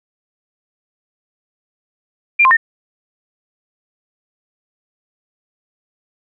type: tone with pitch steps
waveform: sine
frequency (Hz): 2387 / 1048 / 1825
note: D7 / C6 / A#6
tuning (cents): +28 / +2 / -37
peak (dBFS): -7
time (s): 2.39-2.57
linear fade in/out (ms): 10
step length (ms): 60
effects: none